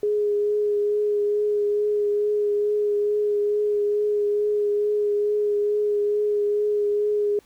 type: tone with vibrato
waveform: sine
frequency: 415.3 Hz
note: G#4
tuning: in tune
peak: -19 dBFS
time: 0.03-7.39 s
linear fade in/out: 2 ms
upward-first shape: triangle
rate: 2.3 Hz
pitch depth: 18 cents each way
effects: pink hiss -58 dBFS RMS until 7.45 s